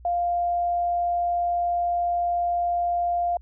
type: tone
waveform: sine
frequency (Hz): 698.5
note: F5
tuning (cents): 0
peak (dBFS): -21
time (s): 0.05-3.37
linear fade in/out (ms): 2
effects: added 60 Hz sine -44 dBFS peak until 3.41 s